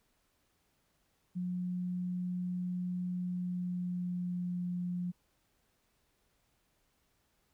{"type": "tone with pitch glide", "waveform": "sine", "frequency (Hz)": [179.8, 177.73], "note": ["F#3", "F3"], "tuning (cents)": [-49, 31], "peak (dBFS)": -33, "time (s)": [1.35, 5.12], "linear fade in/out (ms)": 20, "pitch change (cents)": -20, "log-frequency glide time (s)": [3.12, 4.62], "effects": ["pink hiss -75 dBFS RMS until 7.53 s"]}